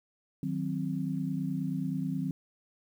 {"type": "chord", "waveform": "sine", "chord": "C diminished", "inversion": "first", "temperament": "equal", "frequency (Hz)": [155.56, 185, 261.6], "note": ["Eb3", "Gb3", "C4"], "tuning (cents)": [0, 0, 0], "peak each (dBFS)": -34, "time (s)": [0.43, 2.31], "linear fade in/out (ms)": 2, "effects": ["10-bit"]}